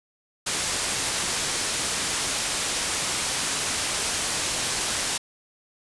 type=low-pass noise; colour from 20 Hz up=white; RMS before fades=-27 dBFS; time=0.46-5.18 s; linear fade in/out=10 ms; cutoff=10000 Hz; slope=24 dB/octave; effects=resampled to 24000 Hz